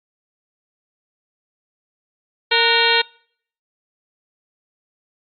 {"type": "harmonic tone with a mistuned harmonic", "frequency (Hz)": 462.5, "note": "A#4", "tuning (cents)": -14, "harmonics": [1, 2, 3, 4, 5, 6, 7, 8, 9], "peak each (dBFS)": [-22, -22, -22, -22, -22, -22, -22, -22, -22], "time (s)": [2.51, 3.02], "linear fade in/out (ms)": 10, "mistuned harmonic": 3, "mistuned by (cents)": 95, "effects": ["noise-tail reverb RT60 0.6 s tail -26 dB re dry", "Opus 48 kbps"]}